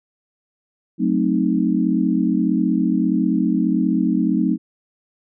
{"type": "chord", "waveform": "sine", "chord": "F# diminished seventh", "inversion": "none", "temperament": "equal", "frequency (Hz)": [185, 220, 261.6, 311.1], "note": ["F#3", "A3", "C4", "Eb4"], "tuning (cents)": [0, 0, 0, 0], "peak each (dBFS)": -21, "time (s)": [0.98, 4.58], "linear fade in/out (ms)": 50, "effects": []}